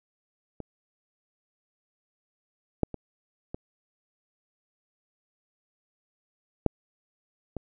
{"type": "clicks", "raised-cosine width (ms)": 2, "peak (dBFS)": [-23, -9, -22, -21, -7, -20], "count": 6, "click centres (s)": [0.603, 2.833, 2.943, 3.545, 6.663, 7.567], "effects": []}